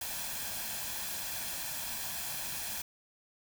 white noise with comb filter, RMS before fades -38 dBFS, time 0.01-2.82 s, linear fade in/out 5 ms, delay 1.2 ms, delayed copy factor +0.55, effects none

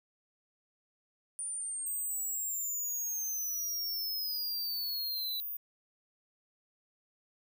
sine exponential sweep, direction down, 9397 to 3938 Hz, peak -35 dBFS, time 1.39-5.4 s, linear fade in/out 0 ms
sine tone, 14917 Hz, A#9, in tune, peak -36 dBFS, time 1.86-5.57 s, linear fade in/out 5 ms
effects none

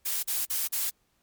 blue noise bursts, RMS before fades -29 dBFS, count 4, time 0.05-0.902 s, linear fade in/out 10 ms, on 180 ms, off 44 ms, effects pink hiss -71 dBFS RMS until 1.22 s + MP3 96 kbps

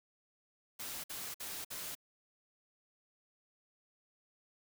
white noise bursts, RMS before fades -43 dBFS, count 4, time 0.79-1.952 s, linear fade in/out 10 ms, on 250 ms, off 54 ms, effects none

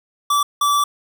square tone bursts at uneven times, 1158 Hz, D6, 25 cents flat, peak -15 dBFS, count 2, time 0.3-0.43 / 0.61-0.84 s, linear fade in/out 5 ms, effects none

